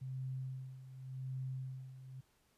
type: tone with tremolo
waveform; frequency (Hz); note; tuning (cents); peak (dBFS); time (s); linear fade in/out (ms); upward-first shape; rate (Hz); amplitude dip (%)
sine; 130.81; C3; 0; -38; 0.01-2.21; 10; sine; 0.88; 75
effects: pink hiss -74 dBFS RMS until 2.57 s + resampled to 32000 Hz